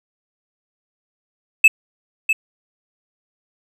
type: tone with echo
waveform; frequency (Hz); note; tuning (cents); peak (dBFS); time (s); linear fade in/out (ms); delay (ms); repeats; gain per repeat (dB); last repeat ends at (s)
triangle; 2612; E7; -17; -3; 1.64-1.68; 5; 650; 1; -9; 2.33
effects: none